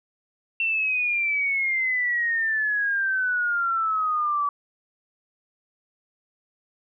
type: exponential sweep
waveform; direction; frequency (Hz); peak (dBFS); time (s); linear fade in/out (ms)
sine; down; 2710 to 1143; -21; 0.6-4.49; 2
effects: none